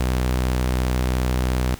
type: tone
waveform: sawtooth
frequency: 62.9 Hz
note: B1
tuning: 32 cents sharp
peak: -15 dBFS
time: 0-1.75 s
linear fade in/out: 5 ms
effects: pink hiss -42 dBFS RMS until 1.79 s